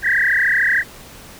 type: tone with frequency modulation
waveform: sine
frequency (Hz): 1784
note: A6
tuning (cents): +23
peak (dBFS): -13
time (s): 0.02-0.84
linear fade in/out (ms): 50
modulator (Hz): 33.4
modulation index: 6.2
effects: pink hiss -40 dBFS RMS until 1.39 s